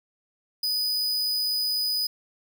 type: tone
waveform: 45% pulse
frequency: 4978 Hz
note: D#8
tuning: in tune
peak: -23 dBFS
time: 0.63-2.07 s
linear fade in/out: 5 ms
effects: none